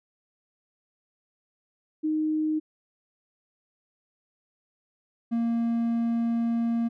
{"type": "tone pair in turn", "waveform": ["sine", "triangle"], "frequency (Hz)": [310, 232.2], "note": ["D#4", "A#3"], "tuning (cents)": [-6, -7], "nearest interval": "perfect fourth", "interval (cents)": 501, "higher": "first", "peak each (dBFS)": [-23, -21], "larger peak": "second", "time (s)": [[2.03, 2.6], [5.31, 6.89]], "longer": "second", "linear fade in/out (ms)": 20, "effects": []}